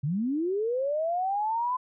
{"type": "linear sweep", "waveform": "sine", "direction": "up", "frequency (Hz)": [130, 1022], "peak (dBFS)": -25, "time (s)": [0.03, 1.77], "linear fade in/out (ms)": 10, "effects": []}